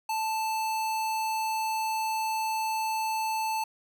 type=tone; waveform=square; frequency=880 Hz; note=A5; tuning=in tune; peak=-28 dBFS; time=0.09-3.64 s; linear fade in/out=5 ms; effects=none